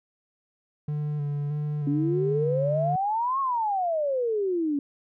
triangle tone with vibrato, 146.83 Hz, D3, in tune, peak -24 dBFS, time 0.88-2.96 s, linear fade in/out 5 ms, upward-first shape square, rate 1.6 Hz, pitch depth 25 cents each way
sine exponential two-way sweep, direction up then down, 277.2 to 1108.7 to 277.2 Hz, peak -23 dBFS, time 1.87-4.79 s, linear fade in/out 2 ms, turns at 3.4 s
effects none

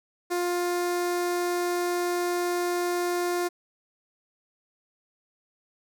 sawtooth tone with notch filter, 352.4 Hz, F4, 16 cents sharp, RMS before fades -27 dBFS, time 0.3-3.49 s, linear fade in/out 20 ms, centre 3000 Hz, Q 1.9, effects none

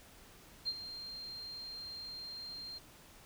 sine tone with ADSR envelope, 4186 Hz, C8, in tune, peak -31 dBFS, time 0.65-2.79 s, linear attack 32 ms, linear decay 48 ms, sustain -12 dB, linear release 17 ms, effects pink hiss -58 dBFS RMS until 3.25 s

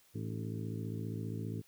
harmonic tone with a mistuned harmonic, 55 Hz, A1, in tune, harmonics 2 / 3 / 4 / 5 / 6 / 7 / 8, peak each -39 / -43 / -45 / -47 / -49 / -50 / -51 dBFS, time 0.14-1.62 s, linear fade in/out 20 ms, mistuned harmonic 6, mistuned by -69 cents, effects white hiss -66 dBFS RMS until 1.67 s

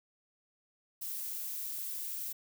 violet noise, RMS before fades -39 dBFS, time 1.01-2.33 s, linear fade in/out 10 ms, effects none

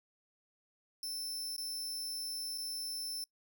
sawtooth tone with dropouts, 5320 Hz, E8, 15 cents sharp, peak -35 dBFS, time 1.03-3.24 s, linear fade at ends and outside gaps 1 ms, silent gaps 1.564-1.58 / 2.577-2.582 s, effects noise-tail reverb RT60 0.1 s tail -23 dB re dry

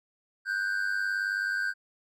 triangle tone pair together, 1480 / 1578.9 Hz, F#6 / G6, 0 / +12 cents, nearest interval minor second, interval 112 cents, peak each -30 / -27 dBFS, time 0.45-1.74 s, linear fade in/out 50 ms, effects none

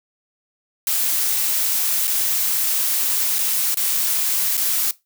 blue noise with dropouts, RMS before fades -20 dBFS, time 0.87-4.91 s, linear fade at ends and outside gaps 1 ms, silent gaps 2.072-2.077 / 3.385-3.389 / 3.744-3.771 / 4.57-4.577 s, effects noise-tail reverb RT60 0.2 s tail -19 dB re dry

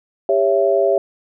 sine chord, C# diminished, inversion second, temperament just, 399.1 / 554.4 / 665.2 Hz, G4 / C#5 / E5, +31 / 0 / +16 cents, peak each -17 dBFS, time 0.29-0.98 s, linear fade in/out 2 ms, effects none

